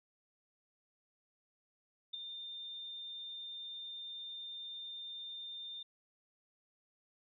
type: tone with ADSR envelope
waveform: sine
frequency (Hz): 3609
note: A7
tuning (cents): +43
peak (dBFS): -35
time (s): 2.13-5.83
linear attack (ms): 14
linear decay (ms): 5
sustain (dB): -8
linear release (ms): 6
effects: none